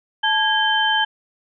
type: tone cluster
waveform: sine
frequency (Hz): 873 / 1643 / 3099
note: A5 / G#6 / G7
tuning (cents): -14 / -19 / -21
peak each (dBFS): -20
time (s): 0.23-1.05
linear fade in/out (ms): 10
effects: none